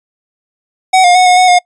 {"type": "tone with pitch steps", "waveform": "square", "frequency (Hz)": [751, 711, 735, 724, 736, 716], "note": ["F#5", "F5", "F#5", "F#5", "F#5", "F5"], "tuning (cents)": [26, 31, -12, -38, -9, 43], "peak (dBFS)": -5, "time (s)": [0.93, 1.59], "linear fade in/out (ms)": 10, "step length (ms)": 110, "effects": ["noise-tail reverb RT60 0.1 s tail -24 dB re dry", "resampled to 22050 Hz"]}